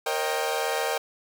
sawtooth chord, Eb dominant seventh, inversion second, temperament equal with one note detuned, 466.2 / 540.1 / 622.3 / 784 Hz, Bb4 / Db5 / Eb5 / G5, 0 / -45 / 0 / 0 cents, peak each -26 / -28 / -28 / -26 dBFS, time 0.06-0.98 s, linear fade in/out 5 ms, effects none

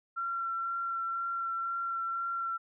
sine tone with vibrato, 1362 Hz, F6, 44 cents flat, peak -31 dBFS, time 0.16-2.58 s, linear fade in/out 20 ms, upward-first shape sine, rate 2 Hz, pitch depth 12 cents each way, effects none

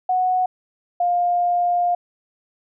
sine tone pair in turn, 737 / 705.2 Hz, F#5 / F5, -7 / +17 cents, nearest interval minor second, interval 76 cents, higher first, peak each -16 dBFS, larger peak neither, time 0.09-0.46 / 1-1.95 s, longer second, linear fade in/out 5 ms, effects none

